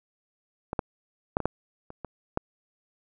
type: clicks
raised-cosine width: 1 ms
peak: -16 / -11 / -9 / -17 / -9 / -27 / -21 / -11 dBFS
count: 8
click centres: 0.731 / 0.792 / 1.369 / 1.403 / 1.456 / 1.904 / 2.047 / 2.374 s
effects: none